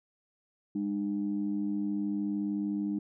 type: tone pair together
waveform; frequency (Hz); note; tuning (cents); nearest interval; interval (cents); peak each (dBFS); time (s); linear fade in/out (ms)
sine; 203.5 / 303; G#3 / D#4; -35 / -46; perfect fifth; 689; -31 / -31; 0.75-2.99; 5
effects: tanh soft clip ceiling -22 dBFS